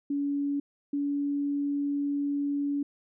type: tone pair in turn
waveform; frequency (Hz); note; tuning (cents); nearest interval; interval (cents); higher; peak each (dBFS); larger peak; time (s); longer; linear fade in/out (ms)
sine; 284 / 285.1; C#4 / C#4; +42 / +49; unison; 7; second; -26; neither; 0.1-0.6 / 0.93-2.83; second; 5
effects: none